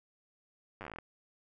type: slowing click train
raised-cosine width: 0.5 ms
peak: -28 dBFS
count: 12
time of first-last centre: 0.81-0.986 s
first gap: 9 ms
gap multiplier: 1.11
effects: none